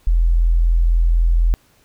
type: tone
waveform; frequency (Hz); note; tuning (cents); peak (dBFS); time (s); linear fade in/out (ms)
sine; 42; E1; +33; -11; 0.07-1.54; 0
effects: pink hiss -56 dBFS RMS until 1.84 s